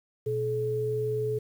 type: tone pair together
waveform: sine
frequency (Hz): 121.4 / 429.4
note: B2 / A4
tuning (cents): -29 / -42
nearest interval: octave + minor seventh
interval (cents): 2187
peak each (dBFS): -32 / -27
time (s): 0.26-1.39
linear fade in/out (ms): 10
effects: 9-bit